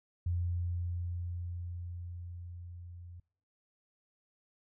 sine tone with level ramp, 87.31 Hz, F2, in tune, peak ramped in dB -29 to -46 dBFS, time 0.26-3.2 s, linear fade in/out 5 ms, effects noise-tail reverb RT60 0.6 s tail -26 dB re dry

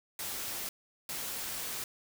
white noise bursts at uneven times, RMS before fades -38 dBFS, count 2, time 0.19-0.69 / 1.09-1.84 s, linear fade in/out 2 ms, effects none

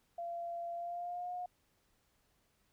sine tone with pitch glide, 686 to 718.4 Hz, F5 to F5, -31 to +49 cents, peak -38 dBFS, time 0.18-1.46 s, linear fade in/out 5 ms, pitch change +80 cents, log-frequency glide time 0.74-1.33 s, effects pink hiss -75 dBFS RMS until 2.72 s

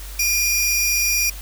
sawtooth tone pair together, 2416 / 5692 Hz, D7 / F8, +48 / +32 cents, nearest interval octave + minor third, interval 1484 cents, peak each -17 dBFS, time 0.19-1.3 s, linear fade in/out 5 ms, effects added 49 Hz sine -32 dBFS peak until 1.41 s + white hiss -39 dBFS RMS until 1.41 s

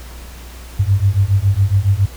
sine beating tone pair, 95.1 / 102.3 Hz, F#2 / G#2, +48 / -26 cents, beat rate 7.2 Hz, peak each -14 dBFS, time 0.79-2.06 s, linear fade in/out 10 ms, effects added 60 Hz sine -32 dBFS peak until 2.16 s + pink hiss -39 dBFS RMS until 2.16 s

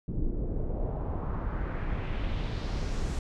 brown noise with low-pass filter sweep, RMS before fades -31 dBFS, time 0.08-3.19 s, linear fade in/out 2 ms, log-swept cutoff 290 to 8300 Hz, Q 1.8, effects none

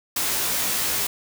white noise with comb filter, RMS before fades -24 dBFS, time 0.16-1.07 s, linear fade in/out 5 ms, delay 17 ms, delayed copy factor +0.9, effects none

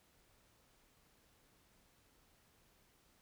silence, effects pink hiss -71 dBFS RMS until 3.21 s

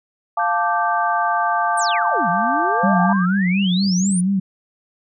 sine chord, D minor, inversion first, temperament equal, 698.5 / 880 / 1174.7 Hz, F5 / A5 / D6, 0 / 0 / 0 cents, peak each -21 dBFS, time 0.37-3.13 s, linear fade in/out 5 ms
sine tone with pitch glide, 1558 to 1588.9 Hz, G6 to G6, -11 to +23 cents, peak -24 dBFS, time 0.39-3.26 s, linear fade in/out 10 ms, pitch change +34 cents, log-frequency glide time 2.67-2.77 s
sine exponential two-way sweep, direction down then up, 9860 to 164.81 to 9860 Hz, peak -23 dBFS, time 1.77-4.21 s, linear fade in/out 10 ms, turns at 2.29 s
sine tone with vibrato, 188.4 Hz, F#3, 32 cents sharp, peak -15 dBFS, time 2.83-4.4 s, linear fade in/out 10 ms, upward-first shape sine, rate 4.2 Hz, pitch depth 95 cents each way
effects none

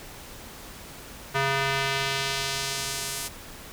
square tone with band-pass filter sweep, 136.8 Hz, C#3, 23 cents flat, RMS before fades -28 dBFS, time 1.34-3.29 s, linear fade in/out 20 ms, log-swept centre 1600 to 10000 Hz, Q 0.84, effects pink hiss -43 dBFS RMS until 3.72 s

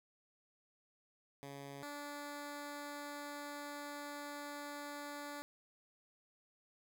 10% pulse tone pair in turn, 140 / 290 Hz, C#3 / D4, +18 / -22 cents, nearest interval octave + minor second, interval 1260 cents, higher second, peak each -39 / -36 dBFS, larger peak second, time 1.43-1.83 / 1.83-5.42 s, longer second, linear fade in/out 0 ms, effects none

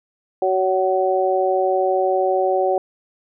harmonic tone, 187.5 Hz, F#3, 23 cents sharp, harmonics 2 / 3 / 4, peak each -20 / -20 / -20 dBFS, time 0.42-2.78 s, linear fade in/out 2 ms, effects none

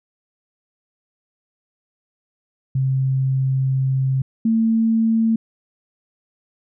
sine tone pair in turn, 132.8 / 224.8 Hz, C3 / A3, +26 / +37 cents, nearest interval major sixth, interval 911 cents, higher second, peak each -16 / -14 dBFS, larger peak second, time 2.75-4.22 / 4.45-5.36 s, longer first, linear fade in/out 5 ms, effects none

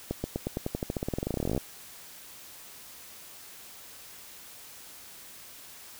accelerating click train, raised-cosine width 2 ms, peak -16 dBFS, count 29, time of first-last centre 0.11-1.578 s, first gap 130 ms, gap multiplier 0.92, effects white hiss -48 dBFS RMS until 5.99 s

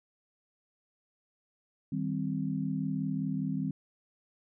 sine chord, C minor, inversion first, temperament just, 156.98 / 196.22 / 261.6 Hz, Eb3 / G3 / C4, +16 / +2 / 0 cents, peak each -34 dBFS, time 1.92-3.71 s, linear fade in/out 5 ms, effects none

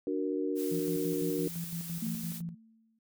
sine chord, D augmented, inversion none, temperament equal, 293.7 / 370 / 466.2 Hz, D4 / F#4 / A#4, 0 / 0 / 0 cents, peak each -33 / -34 / -35 dBFS, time 0.07-1.48 s, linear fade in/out 2 ms
blue noise, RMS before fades -43 dBFS, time 0.55-2.42 s, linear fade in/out 50 ms
sine tone with tremolo, 169.1 Hz, E3, 44 cents sharp, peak -34 dBFS, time 0.71-2.55 s, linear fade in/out 10 ms, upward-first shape square, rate 5.9 Hz, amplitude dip 60%
sine tone with exponential decay, 223.6 Hz, A3, 28 cents sharp, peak -31 dBFS, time 2.02-2.99 s, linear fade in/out 5 ms, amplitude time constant 210 ms
effects none

